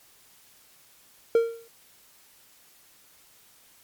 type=tone with exponential decay; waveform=triangle; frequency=460.9 Hz; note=A#4; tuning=20 cents flat; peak=-12 dBFS; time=1.35-1.68 s; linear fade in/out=2 ms; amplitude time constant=70 ms; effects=white hiss -57 dBFS RMS until 3.83 s + MP3 96 kbps